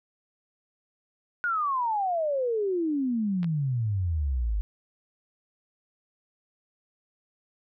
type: exponential sweep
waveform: sine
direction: down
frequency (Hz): 1468 to 49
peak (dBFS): -24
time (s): 1.44-4.61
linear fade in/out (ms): 0
type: clicks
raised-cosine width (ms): 0.3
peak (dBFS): -26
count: 2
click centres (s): 3.431 / 3.444
effects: none